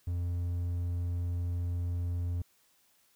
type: tone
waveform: triangle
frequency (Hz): 87.31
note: F2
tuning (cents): 0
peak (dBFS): -28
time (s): 0.07-2.42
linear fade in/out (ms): 5
effects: white hiss -68 dBFS RMS until 3.15 s

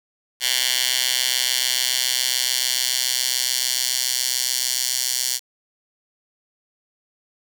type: tone with high-pass filter sweep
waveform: 10% pulse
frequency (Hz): 127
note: B2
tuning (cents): +49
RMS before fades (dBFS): -22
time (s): 0.4-5.4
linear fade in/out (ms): 50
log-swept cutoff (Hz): 3200 to 5200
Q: 1.3
effects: 7-bit

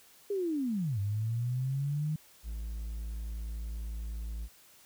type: linear two-way sweep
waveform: sine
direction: down then up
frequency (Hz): 415.3 to 98.1 to 156.4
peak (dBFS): -29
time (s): 0.3-2.16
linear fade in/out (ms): 5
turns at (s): 0.99
type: tone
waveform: triangle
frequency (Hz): 55.5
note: A1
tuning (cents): +16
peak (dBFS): -33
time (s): 2.43-4.49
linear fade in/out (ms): 50
effects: white hiss -59 dBFS RMS until 4.85 s

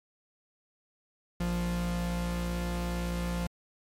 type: tone pair together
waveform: 45% pulse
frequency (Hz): 58.31 / 174.61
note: A#1 / F3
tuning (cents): +1 / 0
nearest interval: octave + perfect fifth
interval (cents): 1899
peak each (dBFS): -33 / -31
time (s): 1.4-3.47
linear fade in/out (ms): 5
effects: MP3 64 kbps

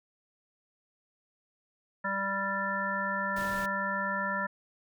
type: harmonic tone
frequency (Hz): 196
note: G3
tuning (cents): 0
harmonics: 1 / 3 / 5 / 7 / 9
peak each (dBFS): -38 / -38 / -35 / -35 / -33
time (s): 2.04-4.47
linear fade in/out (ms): 10
type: noise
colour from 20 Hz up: pink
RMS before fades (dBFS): -43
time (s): 3.36-3.66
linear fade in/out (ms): 5
effects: none

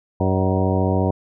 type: harmonic tone with a mistuned harmonic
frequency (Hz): 94.2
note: F#2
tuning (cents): +32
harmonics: 1 / 2 / 3 / 4 / 5 / 6 / 7 / 8 / 10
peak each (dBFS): -20 / -23 / -25 / -26 / -27 / -28 / -28 / -29 / -30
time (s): 0.2-1.11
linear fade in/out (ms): 5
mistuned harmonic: 7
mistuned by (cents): -53
effects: none

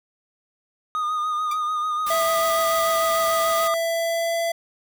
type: tone with vibrato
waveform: triangle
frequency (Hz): 1232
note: D#6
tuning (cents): -17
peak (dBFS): -20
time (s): 0.95-3.74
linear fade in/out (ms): 0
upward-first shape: sine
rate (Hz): 6.8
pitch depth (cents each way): 33
type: tone with exponential decay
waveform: sawtooth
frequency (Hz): 1174.7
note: D6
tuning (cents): 0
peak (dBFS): -22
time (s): 1.51-1.6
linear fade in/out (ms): 5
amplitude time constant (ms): 18
type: noise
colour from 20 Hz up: white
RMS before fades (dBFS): -32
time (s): 2.06-3.68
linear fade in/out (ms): 10
type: tone with pitch glide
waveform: square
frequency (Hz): 659.3 to 672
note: E5 to E5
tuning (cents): 0 to +33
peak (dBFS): -22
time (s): 2.1-4.52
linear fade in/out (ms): 5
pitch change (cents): +33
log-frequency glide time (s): 3.34-4.41
effects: none

